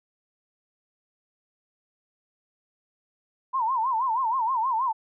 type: tone with vibrato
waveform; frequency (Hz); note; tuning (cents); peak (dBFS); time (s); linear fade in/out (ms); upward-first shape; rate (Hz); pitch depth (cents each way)
sine; 970; B5; -31; -22; 3.53-4.93; 20; sine; 6.3; 180
effects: none